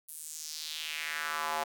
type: tone with high-pass filter sweep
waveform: square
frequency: 77.78 Hz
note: D#2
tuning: in tune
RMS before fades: -37 dBFS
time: 0.08-1.64 s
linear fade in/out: 10 ms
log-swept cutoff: 11000 to 750 Hz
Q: 2.5
effects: none